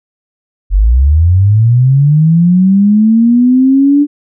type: linear sweep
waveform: sine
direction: up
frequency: 43.65 to 293.7 Hz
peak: -4 dBFS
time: 0.7-4.07 s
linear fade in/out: 50 ms
effects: none